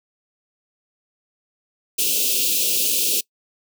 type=band-stop noise; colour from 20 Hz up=white; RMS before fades=-20 dBFS; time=1.98-3.21 s; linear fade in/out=10 ms; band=540 to 2500 Hz; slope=96 dB/octave; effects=noise-tail reverb RT60 0.1 s tail -23 dB re dry + high-pass 300 Hz 12 dB/octave